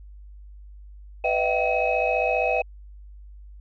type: tone cluster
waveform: sine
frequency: 497.7 / 613 / 668 / 769 / 2553 Hz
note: B4 / D#5 / E5 / G5 / D#7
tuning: +13 / -26 / +23 / -33 / +44 cents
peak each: -26 dBFS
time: 1.24-2.62 s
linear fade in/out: 5 ms
effects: tanh soft clip ceiling -11 dBFS + added 50 Hz sine -41 dBFS peak until 3.6 s